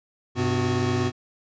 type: tone cluster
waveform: square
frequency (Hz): 99.2 / 127.6 / 253.1 / 366.2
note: G2 / C3 / B3 / F#4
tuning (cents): +21 / -43 / +43 / -18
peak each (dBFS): -28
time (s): 0.35-1.12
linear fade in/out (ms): 50
effects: resampled to 16000 Hz